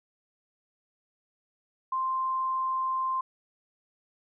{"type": "tone", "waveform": "sine", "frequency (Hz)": 1046.5, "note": "C6", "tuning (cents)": 0, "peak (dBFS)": -26, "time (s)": [1.92, 3.21], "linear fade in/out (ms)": 5, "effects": []}